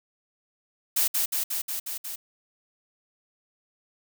blue noise with echo, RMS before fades -23 dBFS, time 0.96-1.08 s, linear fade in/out 10 ms, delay 180 ms, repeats 6, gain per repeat -2 dB, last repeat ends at 2.16 s, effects none

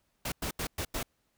pink noise bursts at uneven times, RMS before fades -34 dBFS, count 5, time 0.25-0.32 / 0.42-0.51 / 0.59-0.67 / 0.78-0.85 / 0.94-1.03 s, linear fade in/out 5 ms, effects pink hiss -75 dBFS RMS until 1.37 s

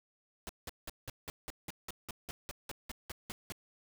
pink noise bursts, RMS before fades -42 dBFS, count 16, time 0.47-3.522 s, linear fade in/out 0 ms, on 22 ms, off 180 ms, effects none

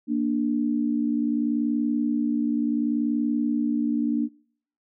sine tone pair together, 233.7 / 294.4 Hz, A#3 / D4, +5 / +4 cents, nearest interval major third, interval 399 cents, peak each -24 dBFS, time 0.07-4.29 s, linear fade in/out 50 ms, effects noise-tail reverb RT60 0.6 s tail -25 dB re dry

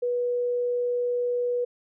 sine tone, 487.7 Hz, B4, 22 cents flat, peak -23 dBFS, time 0.02-1.65 s, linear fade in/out 10 ms, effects none

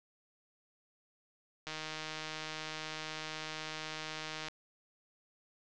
click train, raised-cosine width 0.2 ms, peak -23 dBFS, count 440, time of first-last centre 1.67-4.484 s, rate 156 Hz, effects low-pass 7000 Hz 12 dB/octave

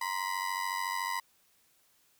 30% pulse ring-modulated tone, 987.8 Hz, B5, in tune, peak -26 dBFS, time 0.01-1.2 s, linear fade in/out 5 ms, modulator 46.9 Hz, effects white hiss -68 dBFS RMS until 2.19 s

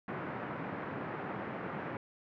pink band-pass noise, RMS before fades -40 dBFS, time 0.08-1.97 s, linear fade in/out 2 ms, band 130 to 1900 Hz, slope 24 dB/octave, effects none

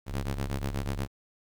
sawtooth ring-modulated tone, 69.3 Hz, C#2, in tune, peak -23 dBFS, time 0.06-1.08 s, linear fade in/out 50 ms, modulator 30.5 Hz, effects 10-bit

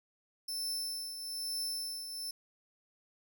sawtooth tone with tremolo, 5300 Hz, E8, 9 cents sharp, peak -31 dBFS, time 0.48-2.31 s, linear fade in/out 5 ms, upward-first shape triangle, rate 1.1 Hz, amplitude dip 60%, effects none

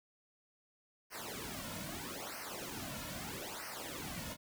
pink noise with flanger, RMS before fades -44 dBFS, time 1.1-4.37 s, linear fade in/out 50 ms, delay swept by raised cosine 0.27 to 2.57 ms, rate 0.78 Hz, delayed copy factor -0.95, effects none

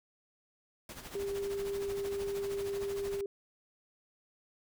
pink noise with tremolo, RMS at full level -44 dBFS, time 0.89-3.21 s, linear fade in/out 2 ms, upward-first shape sine, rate 13 Hz, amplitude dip 65%
sine tone, 398.4 Hz, G4, 28 cents sharp, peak -33 dBFS, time 1.15-3.26 s, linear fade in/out 2 ms
effects none

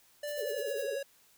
square tone with pitch glide, 587.3 to 555.3 Hz, D5 to C#5, 0 to +3 cents, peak -36 dBFS, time 0.23-1.03 s, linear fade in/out 5 ms, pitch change -97 cents, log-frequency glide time 0.38-0.8 s
violet noise with tremolo, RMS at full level -45 dBFS, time 0.27-0.87 s, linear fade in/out 10 ms, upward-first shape sine, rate 10 Hz, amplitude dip 85%
sine tone with vibrato, 471.1 Hz, A#4, 18 cents sharp, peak -35 dBFS, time 0.37-0.99 s, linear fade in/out 20 ms, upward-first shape triangle, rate 12 Hz, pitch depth 290 cents each way
effects white hiss -64 dBFS RMS until 1.37 s

